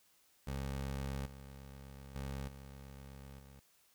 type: tone with level steps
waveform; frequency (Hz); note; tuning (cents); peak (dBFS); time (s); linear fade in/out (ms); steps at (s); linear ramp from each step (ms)
20% pulse; 68; C#2; -33; -33 / -45 / -35 / -45 / -50; 0.47-3.6; 5; 1.26 / 2.15 / 2.48 / 3.39; 5
effects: white hiss -70 dBFS RMS until 3.94 s